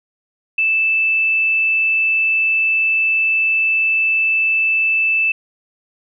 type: tone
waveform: sine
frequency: 2637 Hz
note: E7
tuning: in tune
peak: -13 dBFS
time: 0.58-5.32 s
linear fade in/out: 5 ms
effects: none